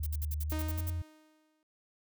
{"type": "tone with pitch glide", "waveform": "sine", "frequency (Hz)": [75.5, 85.24], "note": ["D2", "F2"], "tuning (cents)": [48, -41], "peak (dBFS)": -32, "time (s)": [0, 1.02], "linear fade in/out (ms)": 5, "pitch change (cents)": 211, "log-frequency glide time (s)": [0.47, 0.84]}
{"type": "noise bursts", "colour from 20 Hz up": "violet", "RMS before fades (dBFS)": -41, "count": 10, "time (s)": [0.03, 0.902], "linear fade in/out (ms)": 5, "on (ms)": 35, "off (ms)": 58}
{"type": "tone with exponential decay", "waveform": "sawtooth", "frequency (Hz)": 310, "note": "D#4", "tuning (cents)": -6, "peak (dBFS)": -31, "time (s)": [0.52, 1.63], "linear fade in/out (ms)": 1, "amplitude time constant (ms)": 240}
{"effects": []}